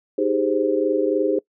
sine chord, Ab major seventh, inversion second, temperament equal with one note detuned, 311.1 / 392 / 415.3 / 521.7 Hz, Eb4 / G4 / Ab4 / C5, 0 / 0 / 0 / -5 cents, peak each -23 dBFS, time 0.18-1.39 s, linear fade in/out 5 ms, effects noise-tail reverb RT60 0.1 s tail -23 dB re dry

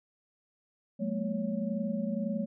sine tone cluster, 181.6 / 212.1 / 234 / 559 Hz, F#3 / G#3 / A#3 / C#5, -32 / +37 / +7 / +14 cents, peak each -37 / -32 / -36 / -38 dBFS, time 0.99-2.46 s, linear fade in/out 20 ms, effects none

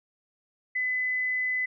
sine tone, 2011 Hz, B6, 31 cents sharp, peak -25 dBFS, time 0.75-1.66 s, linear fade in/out 10 ms, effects none

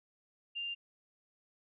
sine tone, 2794 Hz, F7, in tune, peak -36 dBFS, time 0.55-0.75 s, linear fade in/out 20 ms, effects none

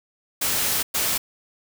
white noise bursts at uneven times, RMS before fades -23 dBFS, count 2, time 0.41-0.83 / 0.94-1.18 s, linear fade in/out 10 ms, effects none

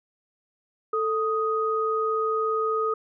sine tone pair together, 441.3 / 1248.2 Hz, A4 / D#6, +5 / +5 cents, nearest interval octave + tritone, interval 1800 cents, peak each -25 dBFS, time 0.93-2.94 s, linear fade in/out 5 ms, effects none

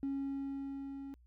triangle tone with level ramp, 275 Hz, C#4, 14 cents flat, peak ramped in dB -30 to -41 dBFS, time 0.03-1.14 s, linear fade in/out 0 ms, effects tanh soft clip ceiling -30 dBFS + added 60 Hz sine -60 dBFS peak until 1.26 s

